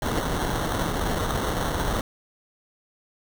pink noise with sample-and-hold, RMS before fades -26 dBFS, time 0.02-2.01 s, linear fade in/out 2 ms, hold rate 2450 Hz, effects none

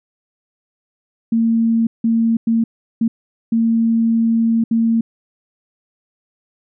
sine tone bursts at uneven times, 228 Hz, A#3, 38 cents flat, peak -12 dBFS, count 6, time 1.32-1.87 / 2.04-2.37 / 2.47-2.64 / 3.01-3.08 / 3.52-4.64 / 4.71-5.01 s, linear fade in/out 5 ms, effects none

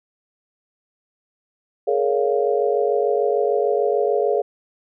sine chord, Bb minor seventh, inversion third, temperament just, 419.5 / 466.2 / 559.4 / 699.2 Hz, Ab4 / Bb4 / Db5 / F5, +17 / 0 / +16 / +2 cents, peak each -20 / -22 / -23 / -25 dBFS, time 1.87-4.42 s, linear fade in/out 10 ms, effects none

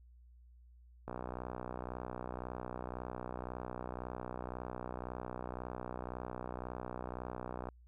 click train, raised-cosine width 1 ms, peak -27 dBFS, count 410, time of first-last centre 1.08-7.687 s, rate 61.9 Hz, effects added 60 Hz sine -57 dBFS peak until 7.87 s

